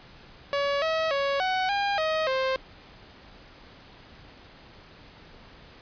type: tone with pitch steps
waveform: sawtooth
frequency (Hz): 565 / 642 / 557 / 748 / 805 / 631 / 526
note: C#5 / E5 / C#5 / F#5 / G5 / D#5 / C5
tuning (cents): +33 / -46 / +8 / +19 / +46 / +24 / +9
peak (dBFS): -20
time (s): 0.53-2.56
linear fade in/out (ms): 0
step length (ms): 290
effects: pink hiss -50 dBFS RMS until 5.81 s + resampled to 11025 Hz